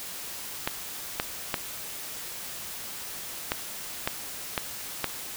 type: clicks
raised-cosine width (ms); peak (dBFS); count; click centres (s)
0.3; -9; 7; 0.675 / 1.199 / 1.542 / 3.519 / 4.075 / 4.578 / 5.043
effects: white hiss -38 dBFS RMS until 5.36 s